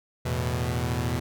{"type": "chord", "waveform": "sawtooth", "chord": "E suspended fourth", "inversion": "none", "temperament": "equal", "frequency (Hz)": [82.41, 110, 123.47], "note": ["E2", "A2", "B2"], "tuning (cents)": [0, 0, 0], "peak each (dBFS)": [-26, -28, -24], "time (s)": [0.25, 1.2], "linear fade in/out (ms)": 10, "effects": []}